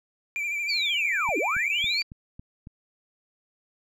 triangle tone with vibrato, 2349 Hz, D7, in tune, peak -25 dBFS, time 0.36-2.02 s, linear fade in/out 0 ms, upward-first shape sine, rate 13 Hz, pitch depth 47 cents each way
sine linear two-way sweep, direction down then up, 4724 to 277.2 to 4724 Hz, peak -25 dBFS, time 0.68-2.03 s, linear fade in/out 20 ms, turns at 1.38 s
click train, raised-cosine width 5 ms, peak -29 dBFS, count 6, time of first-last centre 1.29-2.671 s, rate 3.62 Hz
effects none

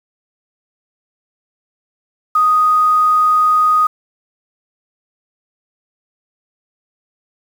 sine tone with quantisation, 1245 Hz, D#6, 1 cent sharp, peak -9 dBFS, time 2.35-3.87 s, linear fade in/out 5 ms, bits 6, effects none

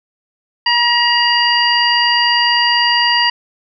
harmonic tone with a mistuned harmonic, 949 Hz, A#5, 31 cents sharp, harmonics 1 / 2 / 3 / 5, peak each -16 / -16 / -16 / -16 dBFS, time 0.66-3.3 s, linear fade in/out 5 ms, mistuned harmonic 1, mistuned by +17 cents, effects none

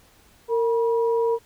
sine tone pair together, 459.9 / 965 Hz, A#4 / B5, -23 / -40 cents, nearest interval octave + minor second, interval 1283 cents, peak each -19 / -28 dBFS, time 0.48-1.39 s, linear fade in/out 50 ms, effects pink hiss -56 dBFS RMS until 1.45 s

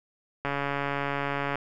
click train, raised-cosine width 0.5 ms, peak -14 dBFS, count 157, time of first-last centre 0.45-1.556 s, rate 141 Hz, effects none

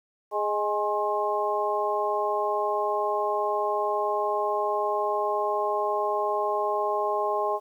harmonic tone with a mistuned harmonic, 207.7 Hz, G#3, in tune, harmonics 2 / 3 / 4 / 5, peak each -29 / -29 / -29 / -29 dBFS, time 0.31-7.6 s, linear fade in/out 50 ms, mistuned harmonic 5, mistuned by +44 cents, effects 10-bit

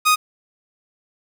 sawtooth tone, 1244.5 Hz, D#6, in tune, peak -9 dBFS, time 0.05-0.16 s, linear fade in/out 20 ms, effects 7-bit

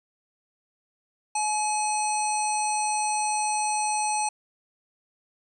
harmonic tone, 849 Hz, G#5, 38 cents sharp, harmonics 1 / 3 / 5 / 7 / 9 / 10, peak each -25 / -34 / -39 / -34 / -43 / -31 dBFS, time 1.35-4.29 s, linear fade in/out 5 ms, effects 10-bit

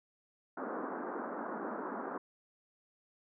pink band-pass noise, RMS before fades -40 dBFS, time 0.57-2.18 s, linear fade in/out 5 ms, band 220 to 1500 Hz, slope 48 dB/octave, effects none

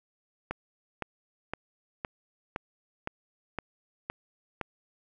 click train, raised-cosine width 0.5 ms, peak -17 dBFS, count 9, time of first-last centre 0.51-4.613 s, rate 1.95 Hz, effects none

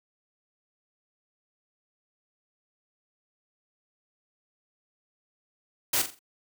white noise with echo, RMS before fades -25 dBFS, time 5.93-6.02 s, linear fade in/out 5 ms, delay 43 ms, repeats 4, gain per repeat -9 dB, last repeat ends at 6.192 s, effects none

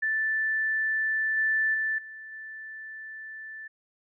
sine tone with level steps, 1760 Hz, A6, in tune, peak -24 / -22 / -25 / -40 / -38 dBFS, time 0.02-3.68 s, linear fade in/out 10 ms, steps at 1.37 / 1.74 / 1.98 / 2.32 s, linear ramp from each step 5 ms, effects none

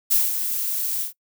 violet noise with ADSR envelope, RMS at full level -17 dBFS, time 0.1-1.13 s, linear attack 21 ms, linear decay 190 ms, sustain -8 dB, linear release 120 ms, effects noise-tail reverb RT60 0.1 s tail -22 dB re dry

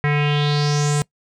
square tone with low-pass filter sweep, 146.83 Hz, D3, in tune, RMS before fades -18 dBFS, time 0.04-1.02 s, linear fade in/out 0 ms, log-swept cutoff 2000 to 8600 Hz, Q 4.5, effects noise-tail reverb RT60 0.1 s tail -23 dB re dry

